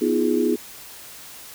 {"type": "chord", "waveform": "sine", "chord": "F half-diminished seventh", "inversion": "second", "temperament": "equal with one note detuned", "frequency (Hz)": [246.9, 316.4, 349.2, 415.3], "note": ["Cb4", "Eb4", "F4", "Ab4"], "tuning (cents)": [0, 29, 0, 0], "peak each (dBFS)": -23, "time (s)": [0.01, 0.56], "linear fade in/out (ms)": 10, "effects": ["white hiss -41 dBFS RMS until 1.54 s"]}